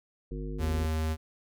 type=harmonic tone; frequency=51 Hz; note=G#1; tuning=31 cents flat; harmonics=1 / 3 / 5 / 7 / 9; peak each=-35 / -40 / -42 / -43 / -45 dBFS; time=0.31-0.86 s; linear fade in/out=5 ms
type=tone; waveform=square; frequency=79 Hz; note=D#2; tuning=27 cents sharp; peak=-28 dBFS; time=0.58-1.17 s; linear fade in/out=50 ms
effects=none